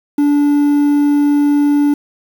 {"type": "tone with quantisation", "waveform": "triangle", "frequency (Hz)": 289.9, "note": "D4", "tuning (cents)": -22, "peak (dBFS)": -7, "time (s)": [0.18, 1.94], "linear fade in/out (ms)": 5, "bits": 6, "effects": []}